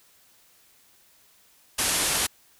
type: low-pass noise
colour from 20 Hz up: white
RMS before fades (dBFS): -25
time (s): 1.78-2.27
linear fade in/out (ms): 10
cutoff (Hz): 12000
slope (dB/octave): 96
effects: white hiss -59 dBFS RMS until 2.59 s